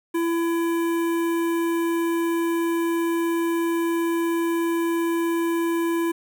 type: tone with notch filter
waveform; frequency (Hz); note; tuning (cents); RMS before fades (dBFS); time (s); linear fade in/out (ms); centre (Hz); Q
square; 335.5; E4; +31; -23; 0.14-6.12; 10; 4700; 0.64
effects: 9-bit